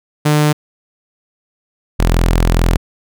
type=tone pair in turn; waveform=sawtooth; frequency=150 / 42.31 Hz; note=D3 / E1; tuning=+37 / +46 cents; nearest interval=octave + minor seventh; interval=2191 cents; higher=first; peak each=-6 dBFS; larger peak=neither; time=0.25-0.53 / 1.99-2.77 s; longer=second; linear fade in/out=10 ms; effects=none